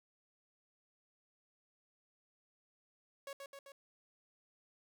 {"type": "tone with echo", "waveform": "sawtooth", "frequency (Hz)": 554.4, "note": "C#5", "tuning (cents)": 0, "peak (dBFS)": -40, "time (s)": [3.27, 3.33], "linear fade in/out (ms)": 2, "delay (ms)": 130, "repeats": 3, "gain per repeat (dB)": -3, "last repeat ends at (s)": 3.72, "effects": []}